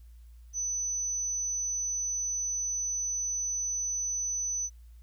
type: tone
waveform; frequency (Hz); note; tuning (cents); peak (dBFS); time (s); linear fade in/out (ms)
sine; 6000; F#8; +23; -29; 0.53-4.7; 50
effects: added 58 Hz sine -48 dBFS peak until 5.02 s + white hiss -71 dBFS RMS until 5.02 s